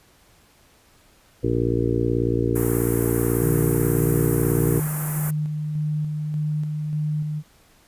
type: harmonic tone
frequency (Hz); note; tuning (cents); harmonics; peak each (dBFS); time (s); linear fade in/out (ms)
58.27; A#1; 0; 1 / 2 / 3 / 4 / 5 / 6 / 7 / 8; -30 / -24 / -32 / -32 / -26 / -26 / -27 / -28; 1.43-4.8; 10
type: band-stop noise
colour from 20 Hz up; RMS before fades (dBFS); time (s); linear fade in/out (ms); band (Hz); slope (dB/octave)
white; -29; 2.55-5.31; 10; 1700 to 9000; 24
type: tone with tremolo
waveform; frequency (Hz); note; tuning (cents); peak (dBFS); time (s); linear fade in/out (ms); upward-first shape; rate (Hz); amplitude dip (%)
sine; 151.7; D#3; -44; -21; 3.4-7.43; 50; square; 1.7; 30
effects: pink hiss -56 dBFS RMS until 7.87 s + resampled to 32000 Hz